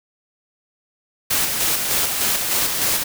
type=noise with tremolo; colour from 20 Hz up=white; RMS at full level=-19 dBFS; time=1.3-3.04 s; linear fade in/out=10 ms; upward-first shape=square; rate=3.3 Hz; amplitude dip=35%; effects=none